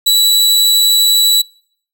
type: tone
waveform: sawtooth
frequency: 3936 Hz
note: B7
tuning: 7 cents flat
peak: -5 dBFS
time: 0.06-1.42 s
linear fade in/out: 10 ms
effects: noise-tail reverb RT60 0.6 s tail -25 dB re dry